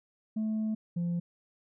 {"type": "tone pair in turn", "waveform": "sine", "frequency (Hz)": [217.6, 172.71], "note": ["A3", "F3"], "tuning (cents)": [-19, -19], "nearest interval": "major third", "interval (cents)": 400, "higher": "first", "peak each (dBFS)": -26, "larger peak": "neither", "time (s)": [[0.36, 0.75], [0.96, 1.2]], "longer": "first", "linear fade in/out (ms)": 10, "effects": ["tanh soft clip ceiling -27 dBFS"]}